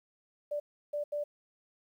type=tone bursts at uneven times; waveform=sine; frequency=587.3 Hz; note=D5; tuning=in tune; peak=-31 dBFS; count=3; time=0.51-0.6 / 0.93-1.04 / 1.12-1.24 s; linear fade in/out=10 ms; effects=11-bit